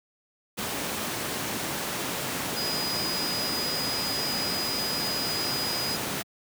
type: tone in noise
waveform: sine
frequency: 4948 Hz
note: D#8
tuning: 10 cents flat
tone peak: -29 dBFS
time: 2.56-5.97 s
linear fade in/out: 20 ms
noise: pink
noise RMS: -30 dBFS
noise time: 0.57-6.23 s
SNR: -2 dB
effects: high-pass 150 Hz 12 dB/octave